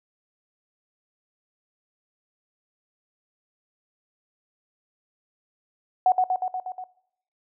sine tone with echo, 740 Hz, F#5, in tune, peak -14 dBFS, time 6.06-6.12 s, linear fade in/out 2 ms, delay 120 ms, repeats 6, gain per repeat -3 dB, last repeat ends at 6.84 s, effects noise-tail reverb RT60 0.7 s tail -20 dB re dry

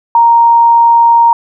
sine tone, 932.3 Hz, A#5, in tune, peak -3 dBFS, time 0.15-1.33 s, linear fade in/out 2 ms, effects none

